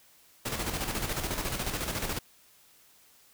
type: noise with tremolo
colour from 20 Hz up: pink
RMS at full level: -31 dBFS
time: 0.45-2.19 s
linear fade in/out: 10 ms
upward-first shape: square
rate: 14 Hz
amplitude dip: 50%
effects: white hiss -60 dBFS RMS until 3.33 s